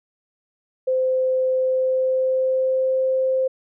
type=tone with pitch glide; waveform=sine; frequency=517 to 522.7 Hz; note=C5 to C5; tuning=-21 to -2 cents; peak=-17 dBFS; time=0.87-3.48 s; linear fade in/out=10 ms; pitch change=+19 cents; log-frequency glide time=1.55-3 s; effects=none